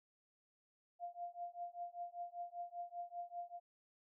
sine tone with tremolo, 698.5 Hz, F5, in tune, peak -40 dBFS, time 0.99-3.6 s, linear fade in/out 50 ms, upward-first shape triangle, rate 5.1 Hz, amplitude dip 100%, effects none

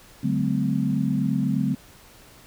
sine tone cluster, 144 / 187.4 / 215.7 / 255.4 Hz, D3 / F#3 / A3 / C4, -34 / +22 / -34 / -42 cents, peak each -26 dBFS, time 0.23-1.75 s, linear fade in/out 10 ms, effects pink hiss -50 dBFS RMS until 2.46 s

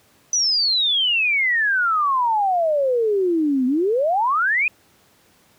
sine exponential two-way sweep, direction down then up, 6050 to 246.9 to 2553 Hz, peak -16 dBFS, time 0.33-4.68 s, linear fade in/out 2 ms, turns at 3.66 s, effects pink hiss -56 dBFS RMS until 5.58 s + high-pass 100 Hz 12 dB/octave

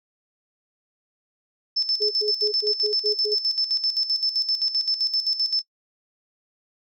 sine tone with tremolo, 5274 Hz, E8, in tune, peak -19 dBFS, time 1.76-5.62 s, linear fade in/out 10 ms, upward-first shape square, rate 7.7 Hz, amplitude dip 70%
sine tone bursts, 421.7 Hz, G#4, 26 cents sharp, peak -23 dBFS, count 7, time 2-3.352 s, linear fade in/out 20 ms, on 110 ms, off 97 ms
effects noise-tail reverb RT60 0.1 s tail -20 dB re dry

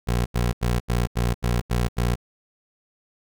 20% pulse tone bursts, 59.8 Hz, A#1, 45 cents sharp, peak -15 dBFS, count 8, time 0.07-2.157 s, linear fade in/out 20 ms, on 190 ms, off 81 ms, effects none

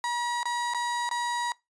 35% pulse tone with dropouts, 959 Hz, A#5, 49 cents sharp, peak -25 dBFS, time 0.04-1.52 s, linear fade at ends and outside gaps 1 ms, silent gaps 0.431-0.455 / 0.737-0.746 / 1.091-1.112 s, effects noise-tail reverb RT60 0.2 s tail -22 dB re dry + resampled to 22050 Hz

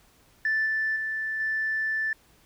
sine tone with level steps, 1760 Hz, A6, in tune, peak -21 / -23 / -27 / -24 dBFS, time 0.45-2.13 s, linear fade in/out 2 ms, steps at 0.66 / 0.96 / 1.4 s, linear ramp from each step 2 ms, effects tanh soft clip ceiling -19 dBFS + pink hiss -60 dBFS RMS until 2.45 s

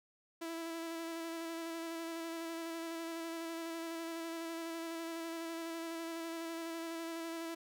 sawtooth tone with vibrato, 330.6 Hz, E4, 5 cents sharp, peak -36 dBFS, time 0.41-7.55 s, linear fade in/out 10 ms, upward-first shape square, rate 12 Hz, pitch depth 15 cents each way, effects none

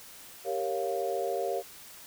sine chord, G half-diminished seventh, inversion none, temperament equal, 392 / 466.2 / 554.4 / 698.5 Hz, G4 / Bb4 / Db5 / F5, 0 / 0 / 0 / 0 cents, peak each -34 dBFS, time 0.44-1.63 s, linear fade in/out 50 ms, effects white hiss -49 dBFS RMS until 2.06 s

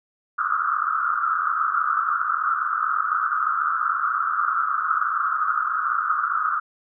pink band-pass noise, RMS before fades -23 dBFS, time 0.38-6.6 s, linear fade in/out 10 ms, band 1200 to 1400 Hz, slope 96 dB/octave, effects none

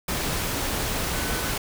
sine tone in noise, 1504 Hz, F#6, 28 cents sharp, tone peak -37 dBFS, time 1.13-1.52 s, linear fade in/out 5 ms, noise pink, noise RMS -27 dBFS, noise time 0.08-1.58 s, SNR -13 dB, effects none

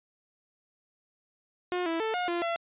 sawtooth tone with pitch steps, 358.8 / 329.5 / 442 / 717 / 345.4 / 676 Hz, F4 / E4 / A4 / F5 / F4 / E5, +47 / -1 / +8 / +45 / -19 / +43 cents, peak -24 dBFS, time 1.72-2.56 s, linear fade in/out 0 ms, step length 140 ms, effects resampled to 8000 Hz

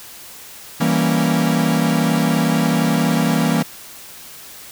45% pulse chord, E diminished seventh, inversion none, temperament equal, 164.81 / 196 / 233.1 / 277.2 Hz, E3 / G3 / Bb3 / Db4, 0 / 0 / 0 / 0 cents, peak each -19 / -22 / -19 / -23 dBFS, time 0.8-3.63 s, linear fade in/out 10 ms, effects white hiss -38 dBFS RMS until 4.71 s

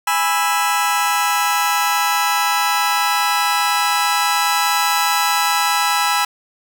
sawtooth chord, E major, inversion first, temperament just, 824.1 / 988.9 / 1318.5 Hz, G#5 / B5 / E6, -14 / +2 / 0 cents, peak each -16 dBFS, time 0.07-6.25 s, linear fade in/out 5 ms, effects none

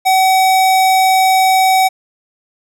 square tone, 757 Hz, F#5, 39 cents sharp, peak -9 dBFS, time 0.05-1.89 s, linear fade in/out 20 ms, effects none

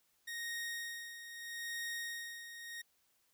sawtooth tone with tremolo, 1864.7 Hz, A#6, in tune, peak -35 dBFS, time 0.27-2.82 s, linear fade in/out 10 ms, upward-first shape sine, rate 0.78 Hz, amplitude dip 65%, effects white hiss -75 dBFS RMS until 3.33 s

